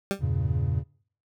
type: tone with exponential decay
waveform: 20% pulse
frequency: 197 Hz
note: G3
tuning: 9 cents sharp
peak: -16 dBFS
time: 0.11-0.23 s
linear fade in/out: 0 ms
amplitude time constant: 24 ms
type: chord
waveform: triangle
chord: E diminished seventh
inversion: none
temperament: equal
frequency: 82.41 / 98 / 116.54 / 138.59 Hz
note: E2 / G2 / Bb2 / Db3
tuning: 0 / 0 / 0 / 0 cents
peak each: -27 / -28 / -28 / -26 dBFS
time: 0.19-0.84 s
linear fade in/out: 50 ms
effects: noise-tail reverb RT60 0.5 s tail -23 dB re dry